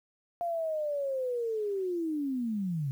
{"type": "linear sweep", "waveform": "sine", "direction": "down", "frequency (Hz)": [698.5, 130], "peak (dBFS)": -29, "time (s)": [0.41, 2.91], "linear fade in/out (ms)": 0, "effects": ["10-bit"]}